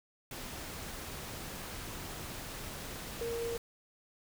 sine tone in noise, 466.2 Hz, A#4, in tune, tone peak -34 dBFS, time 3.21-3.57 s, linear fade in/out 2 ms, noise pink, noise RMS -43 dBFS, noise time 0.31-3.58 s, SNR +6 dB, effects none

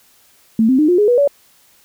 sine tone with pitch steps, 223 / 260.6 / 304.6 / 356 / 416.1 / 486.4 / 568.5 Hz, A3 / C4 / D#4 / F4 / G#4 / B4 / C#5, +23 / -7 / -37 / +33 / +3 / -26 / +44 cents, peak -9 dBFS, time 0.59-1.276 s, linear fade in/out 2 ms, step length 98 ms, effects white hiss -52 dBFS RMS until 1.84 s

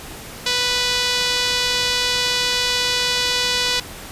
sawtooth tone with band-pass filter, 493.9 Hz, B4, in tune, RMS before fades -20 dBFS, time 0.46-3.8 s, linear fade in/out 5 ms, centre 4100 Hz, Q 1.7, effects pink hiss -35 dBFS RMS until 4.11 s + resampled to 32000 Hz

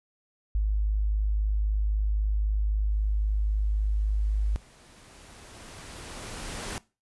sine tone, 51.91 Hz, G#1, in tune, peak -22 dBFS, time 0.55-4.56 s, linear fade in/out 0 ms
pink noise with exponential growth, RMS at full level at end -34 dBFS, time 2.91-6.78 s, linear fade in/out 1 ms, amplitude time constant 840 ms
effects noise-tail reverb RT60 0.3 s tail -21 dB re dry + resampled to 24000 Hz

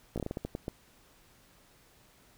slowing click train, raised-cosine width 2 ms, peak -21 dBFS, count 10, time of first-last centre 0.16-0.681 s, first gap 17 ms, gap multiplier 1.29, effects pink hiss -62 dBFS RMS until 2.37 s

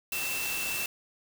sine tone in noise, 2674 Hz, E7, 24 cents sharp, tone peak -33 dBFS, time 0.12-0.86 s, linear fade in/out 2 ms, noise white, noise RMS -34 dBFS, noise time 0.12-0.86 s, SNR -2 dB, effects none

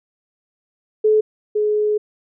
sine tone pair in turn, 430.1 / 422.2 Hz, A4 / G#4, -39 / +29 cents, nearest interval unison, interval 32 cents, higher first, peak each -11 / -15 dBFS, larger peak first, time 1.04-1.21 / 1.55-1.98 s, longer second, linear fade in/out 10 ms, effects none

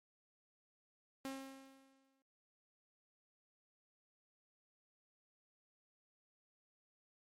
sawtooth tone with exponential decay, 268.8 Hz, C4, 47 cents sharp, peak -37 dBFS, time 1.25-2.22 s, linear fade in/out 0 ms, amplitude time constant 210 ms, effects MP3 64 kbps

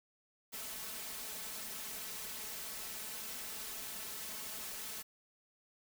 white noise with comb filter, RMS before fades -44 dBFS, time 0.52-5.03 s, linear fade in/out 20 ms, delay 4.6 ms, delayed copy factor +0.7, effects none

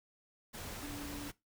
sine tone in noise, 288.9 Hz, D4, 28 cents flat, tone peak -43 dBFS, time 0.82-1.3 s, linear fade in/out 20 ms, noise pink, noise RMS -45 dBFS, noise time 0.53-1.32 s, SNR -1 dB, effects noise-tail reverb RT60 0.2 s tail -20 dB re dry

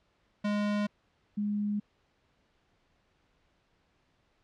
square / sine tone pair in turn, 206.9 / 206.9 Hz, G#3 / G#3, -6 / -6 cents, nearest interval unison, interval 0 cents, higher neither, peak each -28 dBFS, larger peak neither, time 0.44-0.87 / 1.37-1.8 s, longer neither, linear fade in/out 10 ms, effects pink hiss -71 dBFS RMS until 4.43 s + low-pass 4000 Hz 12 dB/octave

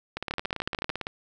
two click trains, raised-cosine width 0.3 ms, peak -15 / -13 dBFS, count 17 / 9, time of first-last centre 0.17-1.069 / 0.31-0.894 s, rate 17.8 / 13.7 Hz, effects none

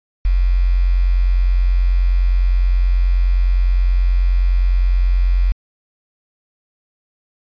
sine tone with quantisation, 44.78 Hz, F1, 44 cents sharp, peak -11 dBFS, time 0.25-5.52 s, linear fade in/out 0 ms, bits 6, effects resampled to 11025 Hz

